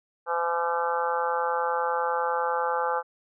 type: harmonic tone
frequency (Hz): 170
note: F3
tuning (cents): -46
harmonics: 3 / 4 / 5 / 6 / 7 / 8 / 9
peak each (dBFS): -29 / -40 / -28 / -36 / -31 / -33 / -36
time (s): 0.26-3.03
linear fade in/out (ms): 50
effects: none